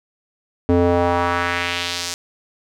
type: tone with band-pass filter sweep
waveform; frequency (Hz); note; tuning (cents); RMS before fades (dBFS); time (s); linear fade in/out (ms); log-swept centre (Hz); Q
square; 87.31; F2; 0; -19; 0.69-2.14; 0; 350 to 6300; 1.5
effects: none